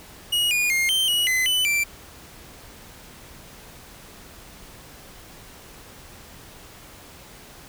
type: tone with pitch steps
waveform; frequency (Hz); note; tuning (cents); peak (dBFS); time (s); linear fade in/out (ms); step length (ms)
45% pulse; 2894 / 2442 / 2127 / 3120 / 2913 / 2034 / 3002 / 2347; F#7 / D#7 / C7 / G7 / F#7 / C7 / F#7 / D7; -39 / -33 / +28 / -9 / -28 / -50 / +24 / -2; -19; 0.32-1.84; 10; 190
effects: pink hiss -45 dBFS RMS until 7.68 s